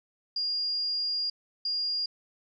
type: tone bursts at uneven times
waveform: sine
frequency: 4828 Hz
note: D8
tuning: 47 cents sharp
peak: -27 dBFS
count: 2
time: 0.36-1.3 / 1.65-2.06 s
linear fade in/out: 5 ms
effects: none